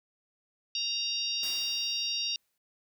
harmonic tone, 932.3 Hz, A#5, in tune, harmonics 3 / 4 / 5 / 6, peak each -35 / -35 / -35 / -35 dBFS, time 0.75-2.36 s, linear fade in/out 2 ms
white noise with exponential decay, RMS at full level -41 dBFS, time 1.43-2.58 s, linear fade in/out 2 ms, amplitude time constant 250 ms
effects none

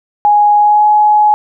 sine tone with pitch glide, 830.6 to 842.7 Hz, G#5 to G#5, 0 to +25 cents, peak -5 dBFS, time 0.25-1.34 s, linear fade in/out 0 ms, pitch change +25 cents, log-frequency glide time 0.57-0.85 s, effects none

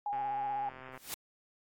sine tone with vibrato, 820 Hz, G#5, 22 cents flat, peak -32 dBFS, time 0.06-0.69 s, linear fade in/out 2 ms, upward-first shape square, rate 16 Hz, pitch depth 24 cents each way
click train, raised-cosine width 0.5 ms, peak -33 dBFS, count 111, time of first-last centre 0.13-0.976 s, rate 130 Hz
white noise with exponential growth, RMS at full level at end -35 dBFS, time 0.92-1.14 s, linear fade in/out 0 ms, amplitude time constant 47 ms
effects AAC 64 kbps

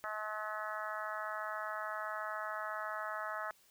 harmonic tone, 213.8 Hz, A3, 49 cents flat, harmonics 3 / 4 / 5 / 6 / 7 / 8 / 9, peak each -44 / -47 / -46 / -42 / -46 / -46 / -52 dBFS, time 0.04-3.51 s, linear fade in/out 0 ms, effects white hiss -67 dBFS RMS until 3.7 s

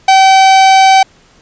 45% pulse tone, 768 Hz, G5, 36 cents flat, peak -3 dBFS, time 0.08-1.03 s, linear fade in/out 5 ms, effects pink hiss -46 dBFS RMS until 1.41 s + resampled to 16000 Hz

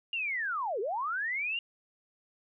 sine linear two-way sweep, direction down then up, 2852 to 370 to 2852 Hz, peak -30 dBFS, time 0.13-1.59 s, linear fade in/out 2 ms, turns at 0.8 s, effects none

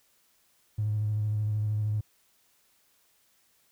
triangle tone with vibrato, 106.1 Hz, G#2, 38 cents sharp, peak -22 dBFS, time 0.78-2.01 s, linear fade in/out 10 ms, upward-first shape square, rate 13 Hz, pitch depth 19 cents each way, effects tanh soft clip ceiling -23 dBFS + white hiss -67 dBFS RMS until 3.71 s

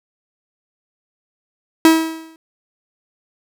45% pulse tone with exponential decay, 322.7 Hz, E4, 37 cents flat, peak -5 dBFS, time 1.85-2.36 s, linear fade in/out 1 ms, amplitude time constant 110 ms, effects none

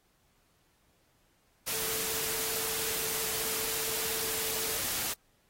sine tone in noise, 443.7 Hz, A4, 14 cents sharp, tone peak -43 dBFS, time 1.72-4.78 s, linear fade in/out 20 ms, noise white, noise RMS -33 dBFS, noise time 1.66-5.14 s, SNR -13 dB, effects pink hiss -70 dBFS RMS until 5.49 s + AAC 48 kbps

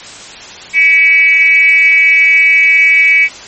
sine tone with frequency modulation, 2270 Hz, C#7, 41 cents sharp, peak -4 dBFS, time 0.73-3.29 s, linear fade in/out 50 ms, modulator 320 Hz, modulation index 0.57, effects white hiss -30 dBFS RMS until 3.47 s + MP3 32 kbps

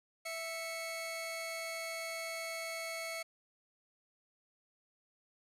sawtooth tone pair together, 659.3 / 2207 Hz, E5 / C#7, 0 / -8 cents, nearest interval octave + major sixth, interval 2092 cents, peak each -38 / -38 dBFS, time 0.25-3.23 s, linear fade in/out 10 ms, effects resampled to 32000 Hz + 11-bit

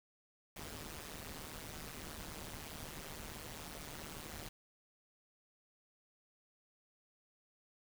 pink noise with amplitude modulation, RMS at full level -44 dBFS, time 0.56-4.49 s, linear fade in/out 5 ms, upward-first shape sine, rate 153 Hz, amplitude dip 90%, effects none

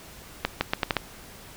accelerating click train, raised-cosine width 0.3 ms, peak -6 dBFS, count 6, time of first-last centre 0.45-0.967 s, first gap 160 ms, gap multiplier 0.78, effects pink hiss -46 dBFS RMS until 1.56 s

